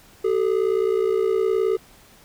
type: ring-modulated tone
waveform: triangle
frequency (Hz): 412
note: G#4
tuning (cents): -14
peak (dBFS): -13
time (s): 0.24-1.77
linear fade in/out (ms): 10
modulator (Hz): 29.6
effects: pink hiss -51 dBFS RMS until 2.24 s